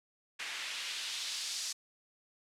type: noise with band-pass filter sweep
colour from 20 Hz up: white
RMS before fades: -39 dBFS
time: 0.39-1.73 s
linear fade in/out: 10 ms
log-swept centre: 2100 to 5500 Hz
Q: 1.4
effects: low-pass 10000 Hz 12 dB/octave